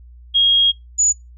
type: tone pair in turn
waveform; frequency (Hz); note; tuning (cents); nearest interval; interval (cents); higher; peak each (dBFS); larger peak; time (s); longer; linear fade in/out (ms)
sine; 3268 / 6913; G#7 / A8; -29 / -32; octave + minor second; 1297; second; -11; neither; 0.34-0.72 / 0.98-1.13; first; 20
effects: noise-tail reverb RT60 0.2 s tail -25 dB re dry + added 60 Hz sine -39 dBFS peak until 1.37 s